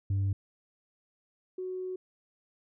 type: tone pair in turn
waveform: sine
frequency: 98 / 370 Hz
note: G2 / F#4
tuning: 0 / 0 cents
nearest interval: octave + major seventh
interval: 2300 cents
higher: second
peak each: -23 / -33 dBFS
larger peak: first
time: 0.1-0.33 / 1.58-1.96 s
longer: second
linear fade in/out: 5 ms
effects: tanh soft clip ceiling -25 dBFS